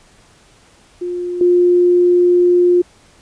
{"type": "tone with level steps", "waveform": "sine", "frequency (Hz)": 354.3, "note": "F4", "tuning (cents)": 25, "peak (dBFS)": [-19, -8], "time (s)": [1.01, 2.82], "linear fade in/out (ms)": 10, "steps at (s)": 1.41, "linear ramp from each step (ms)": 2, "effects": ["pink hiss -49 dBFS RMS until 3.21 s", "resampled to 22050 Hz"]}